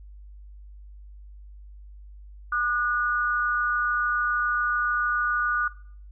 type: tone pair together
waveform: sine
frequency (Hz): 1207 / 1460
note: D6 / F#6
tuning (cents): +47 / -24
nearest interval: minor third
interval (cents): 329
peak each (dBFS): -26 / -25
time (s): 2.52-5.68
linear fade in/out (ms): 5
effects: noise-tail reverb RT60 0.5 s tail -18 dB re dry + added 50 Hz sine -42 dBFS peak until 6.11 s